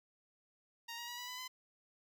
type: tone with pitch steps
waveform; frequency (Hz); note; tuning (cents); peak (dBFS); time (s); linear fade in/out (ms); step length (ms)
10% pulse; 932.3 / 948.6 / 965.2 / 982 / 999.2 / 1016.7; A#5 / A#5 / B5 / B5 / B5 / B5; 0 / +30 / -40 / -10 / +20 / +50; -35; 0.88-1.48; 10; 100
effects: none